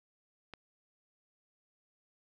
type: click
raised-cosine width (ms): 0.3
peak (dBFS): -29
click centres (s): 0.537
effects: none